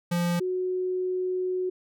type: tone pair in turn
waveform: square / sine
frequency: 173.6 / 367.8 Hz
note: F3 / F#4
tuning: -10 / -10 cents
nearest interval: octave + minor second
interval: 1300 cents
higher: second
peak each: -24 / -25 dBFS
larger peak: first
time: 0.11-0.4 / 0.4-1.7 s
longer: second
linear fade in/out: 10 ms
effects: none